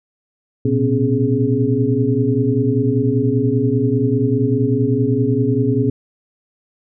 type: tone cluster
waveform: sine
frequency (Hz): 115.2 / 125.5 / 251.3 / 276.3 / 418.2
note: A#2 / B2 / B3 / C#4 / G#4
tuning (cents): -20 / +28 / +30 / -6 / +12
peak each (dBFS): -20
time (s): 0.65-5.9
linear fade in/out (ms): 5
effects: none